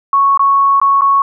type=tone with dropouts; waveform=sine; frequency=1107 Hz; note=C#6; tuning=3 cents flat; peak=-7 dBFS; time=0.13-1.22 s; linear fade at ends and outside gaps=2 ms; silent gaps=0.375-0.394 / 0.8-0.815 / 1.01-1.018 s; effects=none